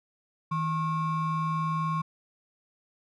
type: ring-modulated tone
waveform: triangle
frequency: 622.3 Hz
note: D#5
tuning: in tune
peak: -21 dBFS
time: 0.51-2.02 s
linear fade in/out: 10 ms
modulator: 462 Hz
effects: none